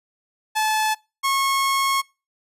sawtooth tone pair in turn, 866 / 1091.1 Hz, A5 / C#6, -28 / -28 cents, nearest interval major third, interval 400 cents, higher second, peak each -15 dBFS, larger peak neither, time 0.55-0.95 / 1.23-2.02 s, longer second, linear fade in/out 20 ms, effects noise-tail reverb RT60 0.3 s tail -25 dB re dry + resampled to 32000 Hz

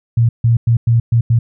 sine tone bursts at uneven times, 116.54 Hz, A#2, in tune, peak -8 dBFS, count 6, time 0.17-0.29 / 0.44-0.57 / 0.67-0.77 / 0.87-1 / 1.12-1.21 / 1.3-1.39 s, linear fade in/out 5 ms, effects none

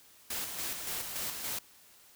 white noise with tremolo, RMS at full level -36 dBFS, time 0.3-1.59 s, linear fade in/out 5 ms, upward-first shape square, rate 3.5 Hz, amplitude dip 40%, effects white hiss -59 dBFS RMS until 2.15 s

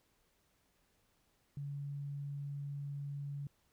sine tone, 142.1 Hz, C#3, 43 cents sharp, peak -39 dBFS, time 1.57-3.47 s, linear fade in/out 2 ms, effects pink hiss -75 dBFS RMS until 3.72 s

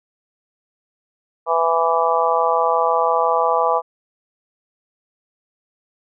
harmonic tone, 165.8 Hz, E3, 10 cents sharp, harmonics 3 / 4 / 5 / 6 / 7, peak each -21 / -21 / -21 / -21 / -21 dBFS, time 1.46-3.82 s, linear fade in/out 50 ms, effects none

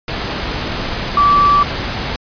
sine tone in noise, 1158 Hz, D6, 25 cents flat, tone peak -8 dBFS, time 1.17-1.63 s, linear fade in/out 2 ms, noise pink, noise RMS -21 dBFS, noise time 0.08-2.16 s, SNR +10 dB, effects resampled to 11025 Hz

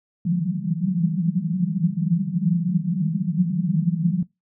white band-pass noise, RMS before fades -22 dBFS, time 0.25-4.23 s, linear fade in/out 5 ms, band 160 to 190 Hz, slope 96 dB/octave, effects noise-tail reverb RT60 0.2 s tail -23 dB re dry

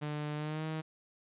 sawtooth tone with pitch glide, 149.4 to 157.65 Hz, D3 to D#3, +30 to +23 cents, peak -31 dBFS, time 0.01-0.82 s, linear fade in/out 20 ms, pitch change +93 cents, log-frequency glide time 0.35-0.65 s, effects resampled to 8000 Hz

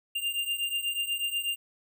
square beating tone pair, 2794 / 2802.2 Hz, F7 / F7, 0 / +5 cents, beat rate 8.2 Hz, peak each -31 / -34 dBFS, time 0.15-1.56 s, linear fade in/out 10 ms, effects none

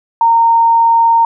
sine tone, 921 Hz, A#5, 21 cents flat, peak -6 dBFS, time 0.21-1.25 s, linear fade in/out 2 ms, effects none

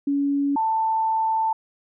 sine tone pair in turn, 282 / 887.6 Hz, C#4 / A5, +30 / +15 cents, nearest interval octave + minor sixth, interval 1985 cents, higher second, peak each -19 dBFS, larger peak neither, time 0.07-0.56 / 0.56-1.53 s, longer second, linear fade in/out 5 ms, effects none

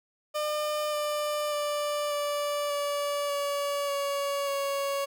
30% pulse tone with pitch steps, 602 / 595.4 / 588.9 / 582.5 / 576.1 / 569.9 / 563.6 / 557.5 Hz, D5 / D5 / D5 / D5 / D5 / C#5 / C#5 / C#5, +43 / +24 / +5 / -14 / -33 / +48 / +29 / +10 cents, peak -25 dBFS, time 0.34-5.06 s, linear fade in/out 20 ms, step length 590 ms, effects none

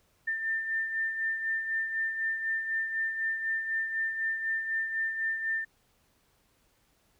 sine beating tone pair, 1793 / 1797 Hz, A6 / A6, +32 / +36 cents, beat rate 4 Hz, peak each -29 / -38 dBFS, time 0.27-5.65 s, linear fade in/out 10 ms, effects pink hiss -69 dBFS RMS until 7.19 s

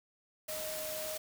sine tone in noise, 622.3 Hz, D#5, in tune, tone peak -40 dBFS, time 0.48-1.18 s, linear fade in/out 10 ms, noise white, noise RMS -41 dBFS, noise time 0.48-1.18 s, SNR -2 dB, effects none

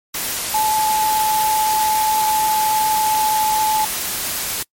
sine tone in noise, 865 Hz, A5, 30 cents flat, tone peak -15 dBFS, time 0.54-3.85 s, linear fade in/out 5 ms, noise white, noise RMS -23 dBFS, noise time 0.14-4.63 s, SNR +5 dB, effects noise-tail reverb RT60 0.1 s tail -25 dB re dry + MP3 64 kbps

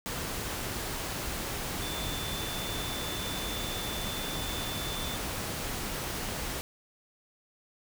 sine tone in noise, 3520 Hz, A7, in tune, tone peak -39 dBFS, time 1.82-5.16 s, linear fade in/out 0 ms, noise pink, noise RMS -35 dBFS, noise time 0.06-6.61 s, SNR -7 dB, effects none

